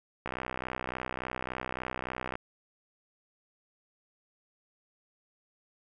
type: click train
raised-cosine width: 0.5 ms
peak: -19 dBFS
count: 134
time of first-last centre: 0.26-2.354 s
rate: 63.5 Hz
effects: none